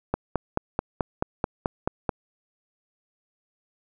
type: click train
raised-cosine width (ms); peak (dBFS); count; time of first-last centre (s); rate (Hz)
1; -9; 10; 0.14-2.092; 4.61
effects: none